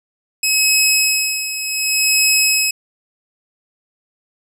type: tone with tremolo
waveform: 15% pulse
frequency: 2562 Hz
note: E7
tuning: 50 cents flat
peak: -4 dBFS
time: 0.43-2.71 s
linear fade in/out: 5 ms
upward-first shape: sine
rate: 0.67 Hz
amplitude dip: 70%
effects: none